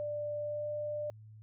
sine tone with pitch glide, 591 to 595.5 Hz, D5 to D5, +11 to +24 cents, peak -34 dBFS, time 0-1.1 s, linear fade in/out 0 ms, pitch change +13 cents, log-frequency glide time 0.39-0.68 s, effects added 108 Hz sine -50 dBFS peak until 1.42 s

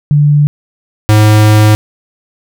sine / square tone pair in turn, 146.83 / 106.83 Hz, D3 / G#2, 0 / +49 cents, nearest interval tritone, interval 551 cents, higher first, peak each -4 dBFS, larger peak neither, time 0.11-0.47 / 1.09-1.75 s, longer second, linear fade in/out 0 ms, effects none

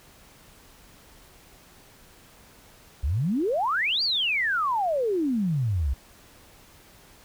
sine exponential two-way sweep, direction up then down, 61.1 to 4807 to 61.1 Hz, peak -22 dBFS, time 3.03-5.94 s, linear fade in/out 10 ms, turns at 4.03 s, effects pink hiss -53 dBFS RMS until 7.24 s

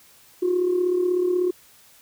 sine tone with amplitude modulation, 360 Hz, F#4, 47 cents flat, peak -15 dBFS, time 0.42-1.51 s, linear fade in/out 10 ms, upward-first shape sine, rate 36.3 Hz, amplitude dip 60%, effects tanh soft clip ceiling -13 dBFS + white hiss -53 dBFS RMS until 2.01 s

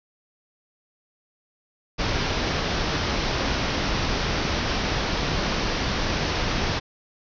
pink low-pass noise, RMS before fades -25 dBFS, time 1.98-6.8 s, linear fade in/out 20 ms, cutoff 5900 Hz, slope 96 dB/octave, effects none

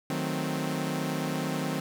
sawtooth chord, D# diminished seventh, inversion none, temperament equal, 155.56 / 185 / 220 / 261.6 Hz, D#3 / F#3 / A3 / C4, 0 / 0 / 0 / 0 cents, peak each -29 / -31 / -34 / -29 dBFS, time 0.1-1.8 s, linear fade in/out 2 ms, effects none

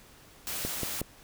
white noise, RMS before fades -35 dBFS, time 0.47-1.01 s, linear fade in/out 0 ms
click train, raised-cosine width 2 ms, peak -19 dBFS, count 3, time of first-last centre 0.65-1.016 s, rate 5.47 Hz
effects pink hiss -55 dBFS RMS until 1.23 s

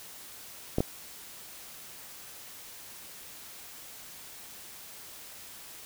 clicks, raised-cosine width 2 ms, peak -12 dBFS, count 2, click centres 0.784 / 0.805 s, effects white hiss -47 dBFS RMS until 5.85 s

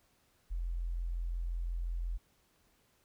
sine tone, 42.84 Hz, F1, 33 cents flat, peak -33 dBFS, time 0.5-2.18 s, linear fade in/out 20 ms, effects pink hiss -71 dBFS RMS until 3.04 s

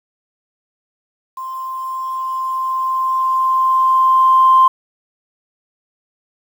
sine tone with level ramp, 1046 Hz, C6, 1 cent flat, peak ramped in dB -24 to -5 dBFS, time 1.37-4.68 s, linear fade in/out 5 ms, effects tanh soft clip ceiling -1 dBFS + 7-bit

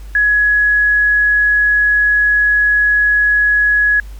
sine tone, 1680 Hz, G#6, 19 cents sharp, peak -9 dBFS, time 0.15-4 s, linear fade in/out 2 ms, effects added 50 Hz sine -28 dBFS peak until 4.19 s + pink hiss -46 dBFS RMS until 4.19 s

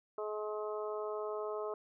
harmonic tone, 212.2 Hz, G#3, 38 cents sharp, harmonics 2 / 3 / 4 / 5 / 6, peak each -38 / -42 / -49 / -46 / -47 dBFS, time 0.18-1.74 s, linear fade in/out 2 ms, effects none

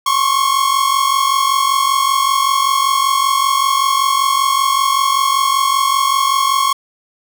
45% pulse tone pair together, 1068.8 / 1114 Hz, C6 / C#6, +36 / +8 cents, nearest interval minor second, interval 72 cents, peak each -15 dBFS, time 0.06-6.73 s, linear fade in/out 5 ms, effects none

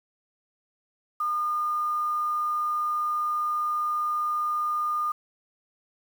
sine tone with quantisation, 1215 Hz, D#6, 42 cents flat, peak -24 dBFS, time 1.2-5.12 s, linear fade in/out 5 ms, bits 8, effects none

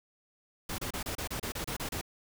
pink noise bursts, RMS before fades -36 dBFS, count 11, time 0.69-2.013 s, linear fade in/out 5 ms, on 93 ms, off 30 ms, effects none

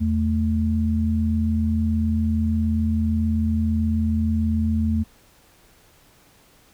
sine tone pair together, 82.41 / 220.4 Hz, E2 / A3, 0 / +3 cents, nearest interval octave + perfect fourth, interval 1703 cents, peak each -21 dBFS, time 0-5.04 s, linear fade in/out 20 ms, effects pink hiss -55 dBFS RMS until 6.73 s

